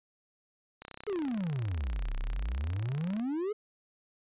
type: click train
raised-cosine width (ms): 0.3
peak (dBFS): -28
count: 78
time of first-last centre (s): 0.82-3.197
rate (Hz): 32.4
type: exponential two-way sweep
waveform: triangle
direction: down then up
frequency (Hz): 438.3 to 30.65 to 438.3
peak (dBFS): -28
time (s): 1.07-3.53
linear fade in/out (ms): 10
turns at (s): 2.17
effects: resampled to 8000 Hz